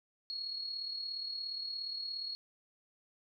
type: tone with amplitude modulation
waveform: sine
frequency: 4319 Hz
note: C#8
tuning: 46 cents flat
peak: -35 dBFS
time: 0.3-2.35 s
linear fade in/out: 0 ms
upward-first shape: sine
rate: 37.1 Hz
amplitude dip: 50%
effects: none